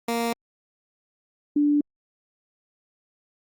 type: tone pair in turn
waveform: 15% pulse / sine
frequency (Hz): 233.1 / 292.6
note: A#3 / D4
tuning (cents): 0 / -6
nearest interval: major third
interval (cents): 394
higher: second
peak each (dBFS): -17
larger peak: neither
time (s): 0.08-0.33 / 1.56-1.81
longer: neither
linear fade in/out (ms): 5
effects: Opus 48 kbps